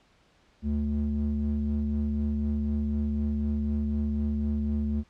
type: ring-modulated tone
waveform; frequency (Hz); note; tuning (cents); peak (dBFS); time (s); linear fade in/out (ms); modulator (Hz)
triangle; 72; D2; -34; -20; 0.62-5.04; 50; 146
effects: pink hiss -63 dBFS RMS until 5.09 s + low-pass 5000 Hz 12 dB/octave